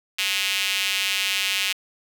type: tone with high-pass filter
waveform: square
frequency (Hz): 98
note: G2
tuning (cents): 0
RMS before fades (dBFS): -24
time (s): 0.18-1.73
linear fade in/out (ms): 10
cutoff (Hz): 2700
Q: 2.7
effects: 8-bit